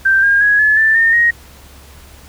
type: tone with pitch steps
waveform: sine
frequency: 1568 / 1615.8 / 1665.1 / 1715.9 / 1768.2 / 1822.1 / 1877.6 Hz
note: G6 / G#6 / G#6 / A6 / A6 / A#6 / A#6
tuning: 0 / -48 / +4 / -44 / +8 / -40 / +12 cents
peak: -8 dBFS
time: 0.05-1.31 s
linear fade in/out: 10 ms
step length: 180 ms
effects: added 69 Hz sine -40 dBFS peak until 2.28 s + pink hiss -42 dBFS RMS until 2.28 s